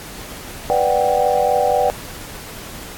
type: chord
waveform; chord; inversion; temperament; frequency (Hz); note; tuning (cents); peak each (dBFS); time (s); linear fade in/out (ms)
sine; G major seventh; first; equal; 493.9 / 587.3 / 740 / 784; B4 / D5 / F#5 / G5; 0 / 0 / 0 / 0; -19; 0.7-1.9; 0
effects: pink hiss -34 dBFS RMS until 2.97 s + AAC 64 kbps